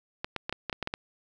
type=clicks; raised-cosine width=0.3 ms; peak=-15 dBFS; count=9; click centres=0.245 / 0.363 / 0.495 / 0.526 / 0.697 / 0.728 / 0.827 / 0.874 / 0.939 s; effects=none